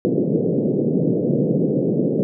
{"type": "band-pass noise", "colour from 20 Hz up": "pink", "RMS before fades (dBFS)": -19, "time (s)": [0.05, 2.23], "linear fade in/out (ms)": 0, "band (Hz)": [140, 520], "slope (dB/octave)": 48, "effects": []}